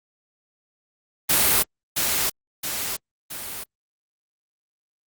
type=noise with echo; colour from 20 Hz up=white; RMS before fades=-18 dBFS; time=1.29-1.63 s; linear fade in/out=10 ms; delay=670 ms; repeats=3; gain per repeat=-5 dB; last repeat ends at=3.64 s; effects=Opus 32 kbps